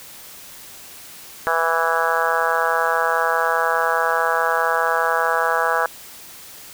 harmonic tone, 164.81 Hz, E3, in tune, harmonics 3 / 4 / 5 / 6 / 7 / 8 / 9 / 10, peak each -25 / -25 / -25 / -25 / -25 / -25 / -25 / -25 dBFS, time 1.47-5.86 s, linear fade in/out 0 ms, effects white hiss -40 dBFS RMS until 6.73 s

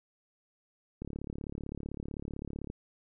click train, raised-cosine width 3 ms, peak -26 dBFS, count 61, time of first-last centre 1.02-2.701 s, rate 35.7 Hz, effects none

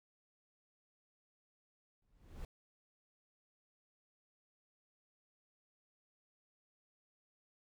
brown noise with exponential growth, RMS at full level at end -42 dBFS, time 2.02-2.45 s, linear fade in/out 2 ms, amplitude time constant 93 ms, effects none

